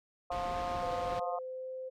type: harmonic tone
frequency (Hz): 176.7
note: F3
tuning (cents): +21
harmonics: 3 / 4 / 5 / 6 / 7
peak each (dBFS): -41 / -35 / -46 / -42 / -45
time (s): 0.3-1.39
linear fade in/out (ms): 5
type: low-pass noise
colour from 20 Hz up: pink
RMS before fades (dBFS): -43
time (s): 0.31-1.2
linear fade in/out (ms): 10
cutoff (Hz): 3800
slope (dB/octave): 12
type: tone with pitch glide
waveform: sine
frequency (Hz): 509 to 517.9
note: C5 to C5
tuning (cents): -48 to -18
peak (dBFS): -38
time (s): 0.81-1.9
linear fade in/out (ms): 20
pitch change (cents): +30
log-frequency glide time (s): 1.06-1.7
effects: none